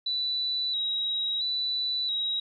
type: tone with vibrato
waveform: sine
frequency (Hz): 3900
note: B7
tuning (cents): -23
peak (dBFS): -26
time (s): 0.06-2.4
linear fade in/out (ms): 5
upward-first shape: square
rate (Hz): 0.74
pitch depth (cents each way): 31
effects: none